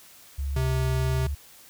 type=tone with pitch glide; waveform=sine; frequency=69.3 to 71.33 Hz; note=C#2 to D2; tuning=0 to -50 cents; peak=-26 dBFS; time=0.38-1.35 s; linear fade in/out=10 ms; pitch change=+50 cents; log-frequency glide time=0.79-1.15 s
type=tone; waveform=square; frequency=130 Hz; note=C3; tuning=11 cents flat; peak=-25 dBFS; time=0.56-1.27 s; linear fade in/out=5 ms
effects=white hiss -51 dBFS RMS until 1.69 s